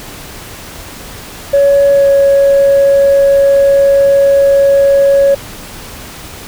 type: tone with pitch glide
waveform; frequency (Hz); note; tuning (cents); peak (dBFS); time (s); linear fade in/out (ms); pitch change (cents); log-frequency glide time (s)
sine; 561 to 555.5; C#5 to C#5; +21 to +4; -3; 1.53-5.35; 10; -17; 1.9-2.08
effects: tanh soft clip ceiling -2 dBFS + pink hiss -29 dBFS RMS until 6.47 s